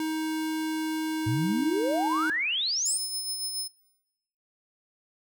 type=tone; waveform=square; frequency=315.1 Hz; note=D#4; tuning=22 cents sharp; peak=-28 dBFS; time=0-2.3 s; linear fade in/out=2 ms
type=exponential sweep; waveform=sine; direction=up; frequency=106.9 to 9397 Hz; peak=-25 dBFS; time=1.26-2.98 s; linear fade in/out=10 ms
type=tone with tremolo; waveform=20% pulse; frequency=5200 Hz; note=E8; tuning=24 cents flat; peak=-24 dBFS; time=2.85-3.68 s; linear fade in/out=10 ms; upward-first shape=sine; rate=7.1 Hz; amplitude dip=45%
effects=noise-tail reverb RT60 0.9 s tail -20 dB re dry